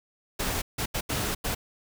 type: noise bursts at uneven times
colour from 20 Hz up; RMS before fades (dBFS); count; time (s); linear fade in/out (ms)
pink; -29; 5; 0.39-0.62 / 0.78-0.86 / 0.94-1.01 / 1.09-1.35 / 1.44-1.55; 10
effects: none